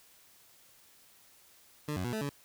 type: tone with pitch steps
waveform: 20% pulse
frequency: 149.5 / 91.8 / 121.7 / 218 / 142.3 Hz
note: D3 / F#2 / B2 / A3 / C#3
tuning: +31 / -13 / -25 / -16 / +46 cents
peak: -28 dBFS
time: 1.88-2.295 s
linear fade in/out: 5 ms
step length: 83 ms
effects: white hiss -61 dBFS RMS until 2.44 s